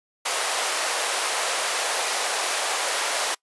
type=high-pass noise; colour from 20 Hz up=pink; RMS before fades=-25 dBFS; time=0.25-3.35 s; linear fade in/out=10 ms; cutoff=530 Hz; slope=24 dB/octave; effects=noise-tail reverb RT60 0.1 s tail -24 dB re dry + resampled to 24000 Hz